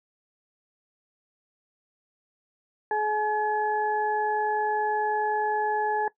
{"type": "harmonic tone", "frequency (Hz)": 425.3, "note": "G#4", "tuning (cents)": 41, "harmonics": [1, 2, 4], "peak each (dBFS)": [-29, -25, -31], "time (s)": [2.91, 6.08], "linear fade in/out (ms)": 2, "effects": ["noise-tail reverb RT60 0.1 s tail -19 dB re dry"]}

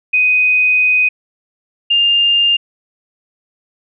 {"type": "tone pair in turn", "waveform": "sine", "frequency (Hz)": [2500, 2806], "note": ["D#7", "F7"], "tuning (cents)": [8, 8], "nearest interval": "major second", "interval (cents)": 200, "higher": "second", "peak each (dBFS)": -9, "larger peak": "neither", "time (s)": [[0.13, 1.09], [1.9, 2.57]], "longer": "first", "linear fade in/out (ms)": 10, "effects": []}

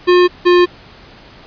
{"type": "tone pair in turn", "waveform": "square", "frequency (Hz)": [357.7, 354.8], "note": ["F4", "F4"], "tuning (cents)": [41, 27], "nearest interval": "unison", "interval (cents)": 14, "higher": "first", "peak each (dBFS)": -7, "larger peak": "neither", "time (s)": [[0.07, 0.28], [0.45, 0.66]], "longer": "neither", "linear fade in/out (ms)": 20, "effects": ["pink hiss -40 dBFS RMS until 1.46 s", "resampled to 11025 Hz"]}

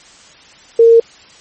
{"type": "tone", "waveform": "sine", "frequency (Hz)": 460, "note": "A#4", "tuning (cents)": -23, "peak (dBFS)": -3, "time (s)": [0.79, 1], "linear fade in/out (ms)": 5, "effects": ["white hiss -42 dBFS RMS until 1.4 s", "MP3 32 kbps"]}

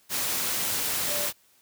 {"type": "tone in noise", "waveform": "sine", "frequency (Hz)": 587.3, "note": "D5", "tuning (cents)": 0, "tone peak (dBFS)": -34, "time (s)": [1.06, 1.29], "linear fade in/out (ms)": 50, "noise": "white", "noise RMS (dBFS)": -28, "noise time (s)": [0.09, 1.33], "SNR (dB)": -9, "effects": ["white hiss -62 dBFS RMS until 1.61 s", "high-pass 60 Hz 12 dB/octave"]}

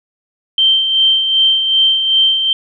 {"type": "tone with tremolo", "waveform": "sine", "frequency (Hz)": 3131, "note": "G7", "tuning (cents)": -3, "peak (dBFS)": -7, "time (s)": [0.58, 2.53], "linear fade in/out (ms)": 2, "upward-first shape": "sine", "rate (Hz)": 2.6, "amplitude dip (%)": 50, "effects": []}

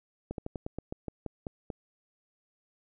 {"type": "slowing click train", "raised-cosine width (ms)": 2, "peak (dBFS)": -22, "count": 11, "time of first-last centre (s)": [0.31, 1.702], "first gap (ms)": 72, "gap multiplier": 1.14, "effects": []}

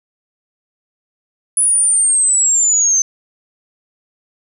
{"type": "linear sweep", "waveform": "sine", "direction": "down", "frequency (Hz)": [9956, 6160], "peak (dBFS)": -10, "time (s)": [1.57, 3.02], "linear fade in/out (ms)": 2, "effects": []}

